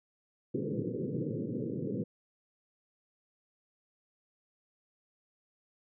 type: band-pass noise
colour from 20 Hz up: pink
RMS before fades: -35 dBFS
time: 0.54-2.04 s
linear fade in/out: 10 ms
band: 110 to 510 Hz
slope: 96 dB/octave
effects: none